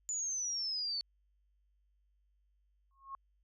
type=exponential sweep; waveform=sine; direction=down; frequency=7040 to 4435 Hz; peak=-34 dBFS; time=0.09-1.01 s; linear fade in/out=0 ms
type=tone with exponential growth; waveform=sine; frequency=1087 Hz; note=C#6; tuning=34 cents flat; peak=-38 dBFS; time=2.91-3.15 s; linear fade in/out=1 ms; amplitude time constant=51 ms
effects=added 50 Hz sine -70 dBFS peak until 3.43 s